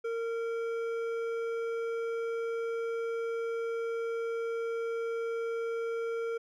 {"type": "tone with hard clipping", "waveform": "sine", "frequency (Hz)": 459.9, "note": "A#4", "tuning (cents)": -23, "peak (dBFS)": -33, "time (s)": [0.04, 6.38], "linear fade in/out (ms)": 10, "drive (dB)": 9, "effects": []}